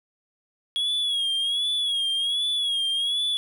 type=tone with vibrato; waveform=triangle; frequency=3322 Hz; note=G#7; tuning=in tune; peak=-21 dBFS; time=0.76-3.37 s; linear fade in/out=0 ms; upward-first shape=sine; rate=1.3 Hz; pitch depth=73 cents each way; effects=none